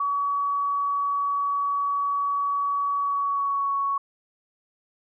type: tone with pitch glide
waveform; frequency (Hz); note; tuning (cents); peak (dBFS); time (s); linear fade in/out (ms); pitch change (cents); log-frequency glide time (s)
sine; 1133 to 1112.9; C#6 to C#6; +37 to +6; -22; 0-3.98; 5; -31; 2.99-3.75
effects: none